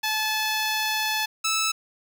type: tone pair in turn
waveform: 10% pulse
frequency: 865 / 1309.8 Hz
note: A5 / E6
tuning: -30 / -11 cents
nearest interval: perfect fifth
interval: 719 cents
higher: second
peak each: -15 / -14 dBFS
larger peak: second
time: 0.03-1.26 / 1.44-1.72 s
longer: first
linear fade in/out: 10 ms
effects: none